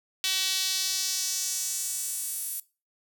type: tone with high-pass filter sweep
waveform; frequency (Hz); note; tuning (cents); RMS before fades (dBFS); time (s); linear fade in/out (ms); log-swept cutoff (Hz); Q
sawtooth; 379; F#4; +42; -30; 0.24-2.6; 0; 3400 to 11000; 1.9
effects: noise-tail reverb RT60 0.3 s tail -20 dB re dry